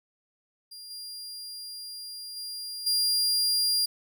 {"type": "tone with level steps", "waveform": "sawtooth", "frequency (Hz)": 4800, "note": "D8", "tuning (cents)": 37, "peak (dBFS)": [-39, -35, -32, -20], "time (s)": [0.71, 3.86], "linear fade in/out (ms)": 10, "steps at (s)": [0.9, 2.36, 2.86], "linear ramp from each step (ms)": 10, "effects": []}